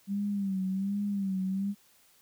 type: tone with vibrato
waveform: sine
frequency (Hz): 196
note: G3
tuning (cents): 0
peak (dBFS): -28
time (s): 0.07-1.75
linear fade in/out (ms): 50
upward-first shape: sine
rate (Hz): 1.3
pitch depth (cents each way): 72
effects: white hiss -63 dBFS RMS until 2.21 s